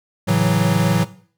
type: chord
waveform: square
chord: F# minor seventh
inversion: first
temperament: equal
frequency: 110 / 138.59 / 164.81 / 185 Hz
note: A2 / C#3 / E3 / F#3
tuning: 0 / 0 / 0 / 0 cents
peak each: -21 / -24 / -20 / -19 dBFS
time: 0.27-1.05 s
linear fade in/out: 20 ms
effects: noise-tail reverb RT60 0.5 s tail -17 dB re dry